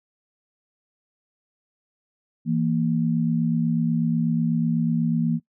sine tone pair together, 164.47 / 232.6 Hz, E3 / A#3, -4 / -4 cents, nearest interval tritone, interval 600 cents, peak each -22 dBFS, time 2.45-5.4 s, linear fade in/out 50 ms, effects noise-tail reverb RT60 0.1 s tail -22 dB re dry

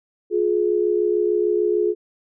sine tone pair together, 355.1 / 421.8 Hz, F4 / G#4, +29 / +27 cents, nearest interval minor third, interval 298 cents, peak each -20 / -19 dBFS, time 0.3-1.95 s, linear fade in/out 50 ms, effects none

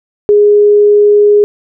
sine tone, 414 Hz, G#4, 5 cents flat, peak -3 dBFS, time 0.29-1.44 s, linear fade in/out 0 ms, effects none

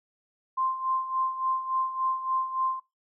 sine tone with tremolo, 1046.5 Hz, C6, in tune, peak -23 dBFS, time 0.57-2.8 s, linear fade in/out 10 ms, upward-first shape sine, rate 3.5 Hz, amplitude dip 70%, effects noise-tail reverb RT60 0.2 s tail -20 dB re dry

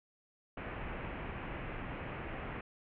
pink low-pass noise, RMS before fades -42 dBFS, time 0.57-2.61 s, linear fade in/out 5 ms, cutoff 2700 Hz, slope 48 dB/octave, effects none

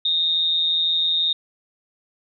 sine tone with amplitude modulation, 3699 Hz, A#7, 14 cents flat, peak -15 dBFS, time 0.05-1.33 s, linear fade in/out 5 ms, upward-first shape sine, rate 166 Hz, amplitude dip 55%, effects none

